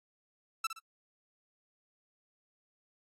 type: tone with echo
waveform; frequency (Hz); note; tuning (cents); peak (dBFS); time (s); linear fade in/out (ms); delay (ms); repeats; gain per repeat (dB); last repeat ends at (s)
sawtooth; 1327; E6; +11; -26; 0.64-0.67; 5; 60; 2; -9; 0.79
effects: low-pass 12000 Hz 12 dB/octave + AAC 48 kbps